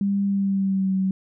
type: tone with pitch glide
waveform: sine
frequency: 199.2 to 190.09 Hz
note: G3 to F#3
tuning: +28 to +47 cents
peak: -19 dBFS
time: 0.01-1.11 s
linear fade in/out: 2 ms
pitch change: -81 cents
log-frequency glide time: 0.25-0.94 s
effects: none